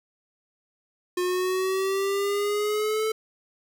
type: exponential sweep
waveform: square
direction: up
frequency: 358.1 to 440 Hz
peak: -24 dBFS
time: 1.17-3.12 s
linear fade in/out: 5 ms
effects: 10-bit